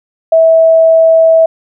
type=tone; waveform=sine; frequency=651 Hz; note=E5; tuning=22 cents flat; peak=-3 dBFS; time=0.32-1.46 s; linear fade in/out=5 ms; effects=none